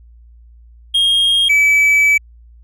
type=tone pair in turn; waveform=triangle; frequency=3243 / 2297 Hz; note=G#7 / D7; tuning=-42 / -39 cents; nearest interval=tritone; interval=597 cents; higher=first; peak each=-9 / -7 dBFS; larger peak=second; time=0.94-1.49 / 1.49-2.18 s; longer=second; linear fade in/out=10 ms; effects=added 58 Hz sine -40 dBFS peak until 2.63 s